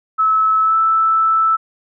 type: tone with pitch glide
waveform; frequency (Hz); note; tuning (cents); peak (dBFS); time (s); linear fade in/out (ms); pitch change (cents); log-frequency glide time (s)
sine; 1299 to 1317.9; E6 to E6; -26 to -1; -11; 0.18-1.57; 20; +25; 0.62-0.76
effects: none